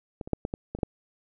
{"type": "clicks", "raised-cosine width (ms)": 2, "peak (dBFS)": [-21, -25, -11, -16, -17, -19, -28, -11], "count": 8, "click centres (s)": [0.212, 0.275, 0.333, 0.451, 0.539, 0.75, 0.788, 0.832], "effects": []}